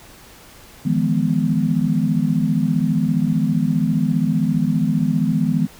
sine chord, F half-diminished seventh, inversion third, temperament equal with one note detuned, 155.56 / 170.63 / 207.7 / 246.9 Hz, Eb3 / F3 / Ab3 / Cb4, 0 / -40 / 0 / 0 cents, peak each -21 dBFS, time 0.85-5.67 s, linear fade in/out 10 ms, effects pink hiss -44 dBFS RMS until 5.79 s

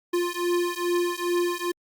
square beating tone pair, 349.2 / 351.6 Hz, F4 / F4, 0 / +12 cents, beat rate 2.4 Hz, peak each -27 dBFS, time 0.13-1.72 s, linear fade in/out 10 ms, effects Opus 48 kbps

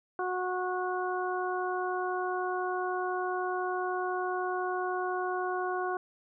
harmonic tone, 366 Hz, F#4, 19 cents flat, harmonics 1 / 2 / 3 / 4, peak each -33 / -34 / -36 / -38 dBFS, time 0.19-5.97 s, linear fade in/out 2 ms, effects none

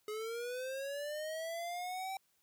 square linear sweep, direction up, 420 to 777 Hz, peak -39 dBFS, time 0.08-2.17 s, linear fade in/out 2 ms, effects white hiss -75 dBFS RMS until 2.42 s

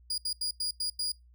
35% pulse tone bursts at uneven times, 4869 Hz, D#8, 38 cents flat, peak -28 dBFS, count 6, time 0.1-0.18 / 0.25-0.33 / 0.41-0.51 / 0.6-0.71 / 0.8-0.9 / 0.99-1.12 s, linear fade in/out 5 ms, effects noise-tail reverb RT60 0.2 s tail -24 dB re dry + added 60 Hz sine -55 dBFS peak until 1.34 s

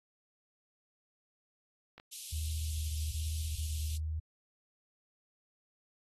clicks, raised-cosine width 0.3 ms, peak -34 dBFS, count 2, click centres 1.98 / 1.999 s
white high-pass noise, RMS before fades -44 dBFS, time 2.11-3.98 s, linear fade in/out 20 ms, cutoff 2700 Hz, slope 48 dB/octave
sine tone with vibrato, 77.8 Hz, D#2, in tune, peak -33 dBFS, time 2.32-4.2 s, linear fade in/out 10 ms, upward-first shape triangle, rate 1.2 Hz, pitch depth 25 cents each way
effects AAC 32 kbps

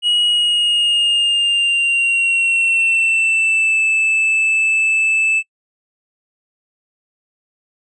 triangle tone with pitch glide, 2900 to 2629 Hz, F#7 to E7, -35 to -5 cents, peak -11 dBFS, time 0.02-5.43 s, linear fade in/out 50 ms, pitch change -170 cents, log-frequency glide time 0.26-3.81 s, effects noise-tail reverb RT60 0.1 s tail -25 dB re dry + resampled to 22050 Hz

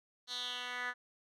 10% pulse tone with band-pass filter sweep, 247.1 Hz, B3, 1 cent sharp, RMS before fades -40 dBFS, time 0.27-0.94 s, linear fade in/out 50 ms, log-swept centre 4400 to 1700 Hz, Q 4, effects none

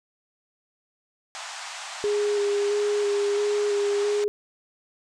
pink band-pass noise, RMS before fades -37 dBFS, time 1.35-4.24 s, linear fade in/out 0 ms, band 700 to 8500 Hz, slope 48 dB/octave
sine tone with vibrato, 410.3 Hz, G#4, 21 cents flat, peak -21 dBFS, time 2.04-4.28 s, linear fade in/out 0 ms, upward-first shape square, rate 1.5 Hz, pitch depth 14 cents each way
effects none

